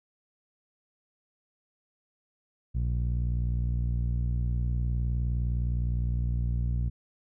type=tone with low-pass filter; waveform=sawtooth; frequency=59.6 Hz; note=A#1; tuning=39 cents sharp; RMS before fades=-28 dBFS; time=2.74-6.9 s; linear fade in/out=20 ms; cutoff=130 Hz; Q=1.4; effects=none